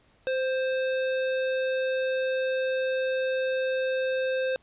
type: tone with sample-and-hold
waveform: sine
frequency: 520 Hz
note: C5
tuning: 11 cents flat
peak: -24 dBFS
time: 0.27-4.56 s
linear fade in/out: 0 ms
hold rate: 2100 Hz
effects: pink hiss -63 dBFS RMS until 4.62 s + resampled to 8000 Hz